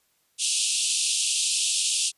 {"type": "band-pass noise", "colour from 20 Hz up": "white", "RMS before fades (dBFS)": -25, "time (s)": [0.38, 2.12], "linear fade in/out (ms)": 50, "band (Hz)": [2600, 10000], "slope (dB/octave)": 96, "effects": ["white hiss -68 dBFS RMS until 2.17 s", "resampled to 32000 Hz"]}